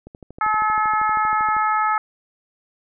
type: click train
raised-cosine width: 2 ms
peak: -25 dBFS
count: 20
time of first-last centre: 0.07-1.566 s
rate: 12.7 Hz
type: harmonic tone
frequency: 429.8 Hz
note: A4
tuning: 41 cents flat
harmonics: 2 / 3 / 4 / 5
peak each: -21 / -19 / -28 / -31 dBFS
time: 0.41-1.98 s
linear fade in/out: 2 ms
effects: none